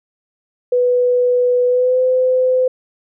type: tone with pitch glide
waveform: sine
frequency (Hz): 493.9 to 510.7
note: B4 to C5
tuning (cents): 0 to -42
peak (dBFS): -11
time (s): 0.72-2.68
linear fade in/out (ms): 5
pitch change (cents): +58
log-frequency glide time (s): 1.67-2
effects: none